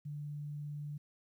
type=tone; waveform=sine; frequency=147.1 Hz; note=D3; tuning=3 cents sharp; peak=-39 dBFS; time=0.05-0.98 s; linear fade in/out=10 ms; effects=12-bit